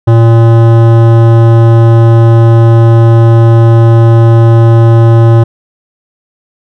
sine tone with hard clipping, 115 Hz, A#2, 23 cents flat, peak -3 dBFS, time 0.07-5.44 s, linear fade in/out 10 ms, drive 16 dB, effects none

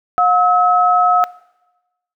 sine tone pair together, 719.1 / 1288 Hz, F#5 / E6, -50 / -41 cents, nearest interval minor seventh, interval 1009 cents, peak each -13 dBFS, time 0.18-1.24 s, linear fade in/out 0 ms, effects noise-tail reverb RT60 1.0 s tail -20 dB re dry

